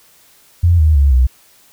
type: tone with pitch steps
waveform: sine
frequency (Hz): 86.3 / 77.78 / 70.1 / 63.18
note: F2 / D#2 / C#2 / B1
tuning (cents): -20 / 0 / +20 / +40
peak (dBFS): -7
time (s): 0.63-1.27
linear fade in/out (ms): 10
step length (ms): 160
effects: white hiss -49 dBFS RMS until 1.72 s